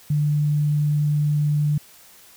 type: tone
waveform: sine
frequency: 148.3 Hz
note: D3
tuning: 17 cents sharp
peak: -17 dBFS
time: 0.1-1.78 s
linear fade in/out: 5 ms
effects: white hiss -49 dBFS RMS until 2.36 s